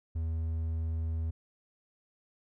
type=tone; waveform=triangle; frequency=81 Hz; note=E2; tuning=30 cents flat; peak=-28 dBFS; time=0.15-1.31 s; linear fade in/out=10 ms; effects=none